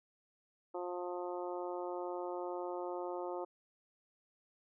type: harmonic tone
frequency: 177.8 Hz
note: F3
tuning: 31 cents sharp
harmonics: 2 / 3 / 4 / 5 / 6 / 7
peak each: -41 / -43 / -46 / -46 / -52 / -52 dBFS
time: 0.74-3.45 s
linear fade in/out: 10 ms
effects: none